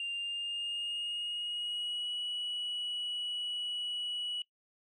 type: tone with pitch glide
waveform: sine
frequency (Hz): 2794 to 2933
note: F7 to F#7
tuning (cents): 0 to -16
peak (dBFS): -32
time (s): 0-4.42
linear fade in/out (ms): 2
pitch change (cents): +84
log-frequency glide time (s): 0.12-2.21
effects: noise-tail reverb RT60 0.1 s tail -22 dB re dry + tanh soft clip ceiling -32 dBFS